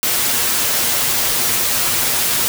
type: noise with comb filter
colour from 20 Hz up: white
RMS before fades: -17 dBFS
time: 0.03-2.48 s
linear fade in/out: 0 ms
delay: 8.4 ms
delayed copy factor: +0.55
effects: none